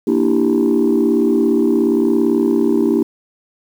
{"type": "chord", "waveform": "sine", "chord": "E half-diminished seventh", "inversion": "second", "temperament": "equal with one note detuned", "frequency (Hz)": [233.1, 293.7, 331, 392], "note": ["Bb3", "D4", "E4", "G4"], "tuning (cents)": [0, 0, 7, 0], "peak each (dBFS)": -16, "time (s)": [0.07, 3.03], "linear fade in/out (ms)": 5, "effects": ["tanh soft clip ceiling -6 dBFS", "7-bit"]}